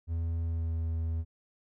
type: tone with pitch glide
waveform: triangle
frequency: 83 to 81.76 Hz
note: E2 to E2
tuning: +12 to -14 cents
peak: -27 dBFS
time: 0.07-1.25 s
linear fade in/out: 50 ms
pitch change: -26 cents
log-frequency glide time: 0.43-0.72 s
effects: none